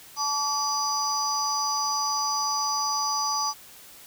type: tone cluster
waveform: sine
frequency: 866 / 1146 / 4859 / 5950 Hz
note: A5 / D6 / D#8 / F#8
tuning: -28 / -43 / -42 / +9 cents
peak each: -29 dBFS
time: 0.16-3.54 s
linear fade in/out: 50 ms
effects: tanh soft clip ceiling -14 dBFS + white hiss -48 dBFS RMS until 4.06 s